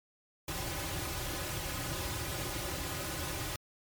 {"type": "noise with comb filter", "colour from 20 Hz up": "pink", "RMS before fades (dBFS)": -37, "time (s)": [0.48, 3.56], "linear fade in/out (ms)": 2, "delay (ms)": 4.4, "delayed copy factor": -1, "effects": ["MP3 96 kbps"]}